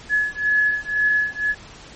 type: beating tone pair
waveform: sine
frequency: 1700 / 1702 Hz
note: G#6 / G#6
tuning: +40 / +42 cents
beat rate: 2 Hz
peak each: -20 dBFS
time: 0.09-1.55 s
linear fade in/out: 50 ms
effects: pink hiss -42 dBFS RMS until 1.95 s + MP3 32 kbps